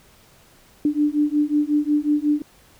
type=beating tone pair; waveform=sine; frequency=293.7 / 299.2 Hz; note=D4 / D4; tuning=0 / +32 cents; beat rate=5.5 Hz; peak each=-20 dBFS; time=0.85-2.42 s; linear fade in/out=2 ms; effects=pink hiss -53 dBFS RMS until 2.79 s